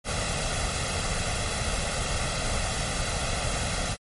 pink noise with comb filter, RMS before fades -28 dBFS, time 0.04-3.97 s, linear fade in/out 50 ms, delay 1.5 ms, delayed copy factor +0.65, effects MP3 48 kbps

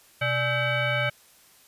sine tone with frequency modulation, 843 Hz, G#5, 26 cents sharp, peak -22 dBFS, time 0.21-1.1 s, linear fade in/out 10 ms, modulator 716 Hz, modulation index 2.7, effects white hiss -56 dBFS RMS until 1.67 s + resampled to 32000 Hz

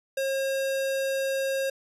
square tone, 539 Hz, C#5, 49 cents flat, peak -26 dBFS, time 0.17-1.7 s, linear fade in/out 5 ms, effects resampled to 32000 Hz

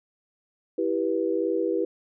sine chord, E minor, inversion none, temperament equal with one note detuned, 329.6 / 392 / 487.6 Hz, E4 / G4 / B4, 0 / 0 / -22 cents, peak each -27 dBFS, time 0.78-1.85 s, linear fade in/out 5 ms, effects none

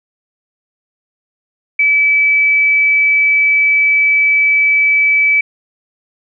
sine tone, 2300 Hz, D7, 37 cents flat, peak -8 dBFS, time 1.79-5.41 s, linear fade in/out 5 ms, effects none

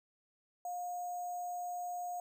sine tone with sample-and-hold, 711 Hz, F5, 31 cents sharp, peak -37 dBFS, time 0.65-2.2 s, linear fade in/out 2 ms, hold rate 7350 Hz, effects none

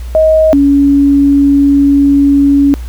sine tone pair in turn, 631 / 281.1 Hz, D#5 / C#4, +24 / +24 cents, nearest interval octave + major second, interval 1400 cents, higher first, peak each -4 dBFS, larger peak neither, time 0.15-0.53 / 0.53-2.74 s, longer second, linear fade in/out 0 ms, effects added 60 Hz sine -19 dBFS peak until 2.88 s + pink hiss -38 dBFS RMS until 2.88 s

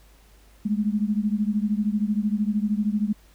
sine beating tone pair, 205.2 / 218.2 Hz, G#3 / A3, -21 / -14 cents, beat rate 13 Hz, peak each -23 / -25 dBFS, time 0.65-3.13 s, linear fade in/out 10 ms, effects added 51 Hz sine -52 dBFS peak until 3.34 s + pink hiss -58 dBFS RMS until 3.34 s

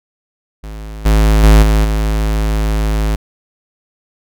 square tone with level steps, 53.2 Hz, G#1, 42 cents sharp, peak -26 / -8 / -4 / -9 / -13 dBFS, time 0.63-3.16 s, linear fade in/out 10 ms, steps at 1.05 / 1.43 / 1.62 / 1.84 s, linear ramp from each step 10 ms, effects none

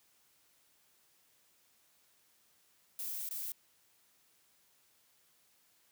violet noise with dropouts, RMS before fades -40 dBFS, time 2.99-3.52 s, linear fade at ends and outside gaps 2 ms, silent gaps 3.29-3.309 s, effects white hiss -70 dBFS RMS until 5.91 s + high-pass 60 Hz 12 dB/octave

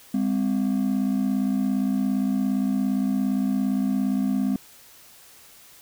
triangle ring-modulated tone, 230 Hz, A#3, 23 cents flat, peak -15 dBFS, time 0.14-4.56 s, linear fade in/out 2 ms, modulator 28.7 Hz, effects tanh soft clip ceiling -12 dBFS + white hiss -50 dBFS RMS until 5.81 s

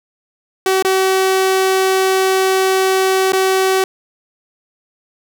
sawtooth tone with dropouts, 380 Hz, F#4, 46 cents sharp, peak -8 dBFS, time 0.66-3.84 s, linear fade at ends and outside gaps 2 ms, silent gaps 0.825-0.848 / 3.322-3.332 s, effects none

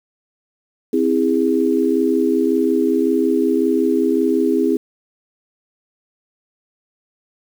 sine chord, C augmented, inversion none, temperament just, 261.6 / 327 / 408.8 Hz, C4 / E4 / G#4, 0 / -14 / -27 cents, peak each -18 dBFS, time 0.93-4.77 s, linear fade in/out 5 ms, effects 7-bit

